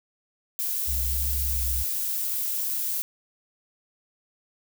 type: noise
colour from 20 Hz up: violet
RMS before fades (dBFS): -28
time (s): 0.59-3.02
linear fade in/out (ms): 0
type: tone with pitch glide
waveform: sine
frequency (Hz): 66.6 to 64.93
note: C2 to C2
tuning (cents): +31 to -13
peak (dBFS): -27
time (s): 0.87-1.84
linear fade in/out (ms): 20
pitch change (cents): -44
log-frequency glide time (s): 1.39-1.62
effects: none